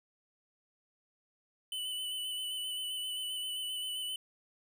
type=tone with vibrato; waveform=square; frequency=3001 Hz; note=F#7; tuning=24 cents sharp; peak=-36 dBFS; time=1.72-4.16 s; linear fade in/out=2 ms; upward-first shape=square; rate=7.6 Hz; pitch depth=21 cents each way; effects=none